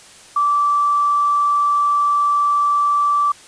sine tone with quantisation, 1163 Hz, D6, 17 cents flat, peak -13 dBFS, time 0.36-3.32 s, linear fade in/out 5 ms, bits 7, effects white hiss -43 dBFS RMS until 3.47 s + resampled to 22050 Hz

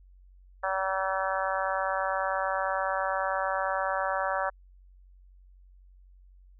harmonic tone, 191 Hz, G3, 45 cents flat, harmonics 3 / 4 / 5 / 6 / 7 / 8 / 9, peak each -32 / -33 / -34 / -35 / -35 / -36 / -37 dBFS, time 0.63-4.5 s, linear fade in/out 10 ms, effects added 46 Hz sine -52 dBFS peak until 6.59 s

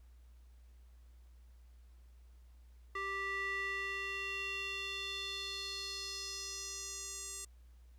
square tone with band-pass filter sweep, 392 Hz, G4, in tune, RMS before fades -41 dBFS, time 2.95-7.45 s, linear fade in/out 5 ms, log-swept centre 1600 to 7800 Hz, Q 3.5, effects added 60 Hz sine -56 dBFS peak until 7.98 s + pink hiss -75 dBFS RMS until 7.98 s

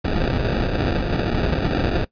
pink noise with sample-and-hold, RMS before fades -21 dBFS, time 0.04-2.05 s, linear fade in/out 10 ms, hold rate 1050 Hz, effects noise-tail reverb RT60 0.1 s tail -19 dB re dry + resampled to 11025 Hz

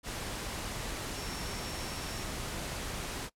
sine tone in noise, 5470 Hz, F8, 37 cents flat, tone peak -48 dBFS, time 1.12-2.26 s, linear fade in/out 50 ms, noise pink, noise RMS -38 dBFS, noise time 0.03-3.3 s, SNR -13 dB, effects noise-tail reverb RT60 0.1 s tail -21 dB re dry + low-pass 11000 Hz 12 dB/octave

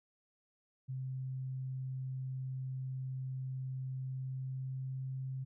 sine tone with pitch glide, 130.81 to 131.87 Hz, C3 to C3, 0 to +14 cents, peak -37 dBFS, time 0.88-5.45 s, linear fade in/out 20 ms, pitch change +14 cents, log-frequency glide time 3.96-5.15 s, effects none

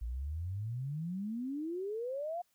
sine exponential sweep, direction up, 55 to 722 Hz, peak -35 dBFS, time 0.01-2.42 s, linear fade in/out 10 ms, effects white hiss -75 dBFS RMS until 2.54 s

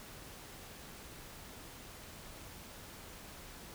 silence, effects pink hiss -51 dBFS RMS until 3.74 s

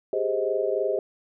sine chord, Ab major seventh, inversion third, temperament equal with one note detuned, 392 / 415.3 / 523.3 / 629.5 Hz, G4 / Ab4 / C5 / Eb5, 0 / 0 / 0 / +20 cents, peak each -28 / -28 / -28 / -28 dBFS, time 0.13-0.99 s, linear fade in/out 2 ms, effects none

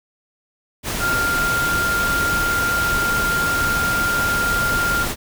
sine tone in noise, 1397 Hz, F6, in tune, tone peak -18 dBFS, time 0.99-5.07 s, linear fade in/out 50 ms, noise pink, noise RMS -24 dBFS, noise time 0.83-5.16 s, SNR +3 dB, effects none

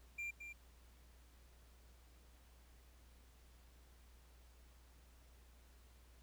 triangle tone with echo, 2379 Hz, D7, 22 cents sharp, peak -40 dBFS, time 0.18-0.31 s, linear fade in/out 10 ms, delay 220 ms, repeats 1, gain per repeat -7 dB, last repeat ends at 0.53 s, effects added 60 Hz sine -62 dBFS peak until 6.22 s + pink hiss -70 dBFS RMS until 6.22 s

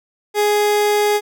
30% pulse tone, 416 Hz, G#4, 3 cents sharp, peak -11 dBFS, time 0.34-1.21 s, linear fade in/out 50 ms, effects none

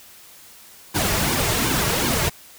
pink noise with flanger, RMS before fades -21 dBFS, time 0.94-2.3 s, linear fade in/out 20 ms, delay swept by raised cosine 1.5 to 4 ms, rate 2.7 Hz, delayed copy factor -0.75, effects white hiss -46 dBFS RMS until 2.58 s

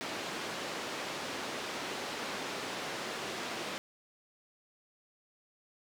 pink band-pass noise, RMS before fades -39 dBFS, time 0.01-3.78 s, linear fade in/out 0 ms, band 290 to 5300 Hz, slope 12 dB/octave, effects none

